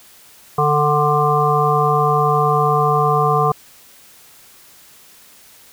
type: harmonic tone with a mistuned harmonic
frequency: 148.1 Hz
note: D3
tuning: 15 cents sharp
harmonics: 1 / 3 / 5 / 7 / 8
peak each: -19 / -19 / -19 / -19 / -19 dBFS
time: 0.58-3.52 s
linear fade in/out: 5 ms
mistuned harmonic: 7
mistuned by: +21 cents
effects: white hiss -46 dBFS RMS until 5.72 s

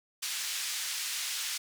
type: band-pass noise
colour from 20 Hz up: white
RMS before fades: -35 dBFS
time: 0.22-1.58 s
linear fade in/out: 10 ms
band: 1900 to 7600 Hz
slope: 12 dB/octave
effects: none

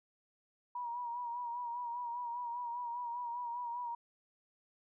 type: tone with vibrato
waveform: sine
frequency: 959 Hz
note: A#5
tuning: 49 cents sharp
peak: -37 dBFS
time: 0.75-3.95 s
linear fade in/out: 5 ms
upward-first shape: sine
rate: 5 Hz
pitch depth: 46 cents each way
effects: none

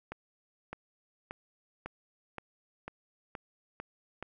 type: accelerating click train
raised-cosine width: 0.5 ms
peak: -24 dBFS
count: 9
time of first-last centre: 0.12-4.226 s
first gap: 610 ms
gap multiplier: 0.95
effects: none

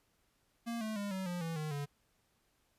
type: tone with pitch steps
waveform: square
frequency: 233.1 / 217.5 / 202.9 / 189.34 / 176.66 / 164.83 / 153.79 / 143.49 Hz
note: A#3 / A3 / G#3 / F#3 / F3 / E3 / D#3 / D3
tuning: 0 / -20 / -40 / +40 / +20 / 0 / -20 / -40 cents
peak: -37 dBFS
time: 0.66-1.86 s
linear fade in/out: 20 ms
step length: 150 ms
effects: pink hiss -75 dBFS RMS until 2.78 s + resampled to 32000 Hz

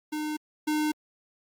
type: tone pair in turn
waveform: square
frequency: 304.4 / 304.4 Hz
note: D#4 / D#4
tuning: -38 / -38 cents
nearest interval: unison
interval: 0 cents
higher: neither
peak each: -30 / -25 dBFS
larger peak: second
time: 0.12-0.37 / 0.67-0.92 s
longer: neither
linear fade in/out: 10 ms
effects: Opus 48 kbps

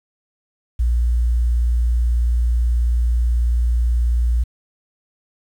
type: tone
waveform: sine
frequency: 59.2 Hz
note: A#1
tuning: 27 cents sharp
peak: -14 dBFS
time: 0.79-4.44 s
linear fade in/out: 10 ms
effects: 8-bit

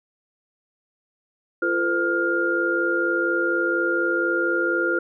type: tone cluster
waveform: sine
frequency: 342.9 / 444.8 / 509 / 1409 Hz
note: F4 / A4 / C5 / F6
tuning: -32 / +19 / -48 / +15 cents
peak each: -24 / -31 / -27 / -22 dBFS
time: 1.62-4.99 s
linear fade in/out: 5 ms
effects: none

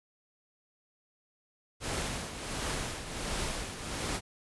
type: noise with tremolo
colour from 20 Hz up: pink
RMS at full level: -33 dBFS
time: 1.8-4.21 s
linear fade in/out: 50 ms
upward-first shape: triangle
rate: 1.4 Hz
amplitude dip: 65%
effects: resampled to 24000 Hz

